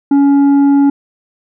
sine tone with tanh clipping, 280.7 Hz, C#4, 22 cents sharp, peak -7 dBFS, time 0.11-0.9 s, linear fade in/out 5 ms, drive 6 dB, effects none

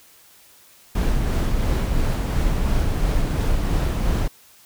brown noise with tremolo, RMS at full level -19 dBFS, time 0.95-4.28 s, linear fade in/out 5 ms, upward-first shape sine, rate 2.9 Hz, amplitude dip 25%, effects white hiss -51 dBFS RMS until 4.65 s

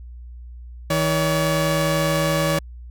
sawtooth tone pair together, 159.39 / 568 Hz, D#3 / C#5, +42 / +42 cents, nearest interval octave + minor seventh, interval 2200 cents, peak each -17 / -17 dBFS, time 0.9-2.59 s, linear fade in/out 5 ms, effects added 60 Hz sine -35 dBFS peak until 2.9 s

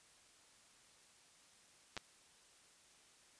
clicks, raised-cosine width 0.2 ms, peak -25 dBFS, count 2, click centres 1.967 / 1.976 s, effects white hiss -66 dBFS RMS until 3.39 s + resampled to 22050 Hz

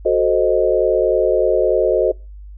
sine chord, F# diminished seventh, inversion none, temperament equal, 370 / 440 / 523.3 / 622.3 Hz, F#4 / A4 / C5 / Eb5, 0 / 0 / 0 / 0 cents, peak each -18 dBFS, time 0.05-2.12 s, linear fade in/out 10 ms, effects noise-tail reverb RT60 0.3 s tail -26 dB re dry + added 50 Hz sine -33 dBFS peak until 2.57 s

